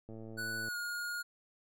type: click train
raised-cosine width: 2 ms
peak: -35 dBFS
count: 67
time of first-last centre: 0.09-0.685 s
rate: 111 Hz
type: tone with pitch glide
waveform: square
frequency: 1480 to 1430.4 Hz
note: F#6 to F6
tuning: 0 to +41 cents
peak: -37 dBFS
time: 0.37-1.23 s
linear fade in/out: 20 ms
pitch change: -59 cents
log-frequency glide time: 0.64-0.76 s
effects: none